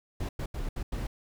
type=noise bursts at uneven times; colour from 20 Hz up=brown; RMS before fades=-33 dBFS; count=5; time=0.2-0.29 / 0.39-0.46 / 0.54-0.69 / 0.76-0.83 / 0.92-1.07 s; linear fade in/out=5 ms; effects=none